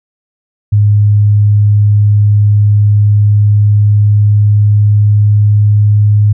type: tone with pitch glide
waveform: sine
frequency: 103.83 to 104.43 Hz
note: G#2 to G#2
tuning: 0 to +10 cents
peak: -4 dBFS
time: 0.72-6.33 s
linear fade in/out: 10 ms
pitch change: +10 cents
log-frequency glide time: 2.89-6.11 s
effects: none